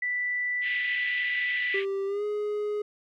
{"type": "tone", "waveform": "sine", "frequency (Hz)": 1975.5, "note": "B6", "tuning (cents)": 0, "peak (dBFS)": -26, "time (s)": [0.02, 1.8], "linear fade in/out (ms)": 5}
{"type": "band-pass noise", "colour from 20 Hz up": "white", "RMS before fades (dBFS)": -36, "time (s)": [0.61, 1.86], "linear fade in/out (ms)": 50, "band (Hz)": [1800, 3100], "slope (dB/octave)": 48}
{"type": "tone with pitch glide", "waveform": "triangle", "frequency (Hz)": [392, 417.7], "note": ["G4", "G#4"], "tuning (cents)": [0, 10], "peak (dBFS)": -25, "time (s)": [1.74, 2.82], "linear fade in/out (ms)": 5, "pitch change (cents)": 110, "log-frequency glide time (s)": [2.06, 2.24]}
{"effects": []}